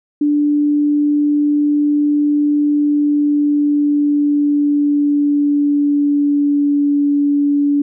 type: tone with pitch glide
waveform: sine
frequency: 293.7 to 287.3 Hz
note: D4 to D4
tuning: 0 to -38 cents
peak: -11 dBFS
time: 0.21-7.82 s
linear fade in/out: 5 ms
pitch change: -38 cents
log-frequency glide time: 2.62-7.09 s
effects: none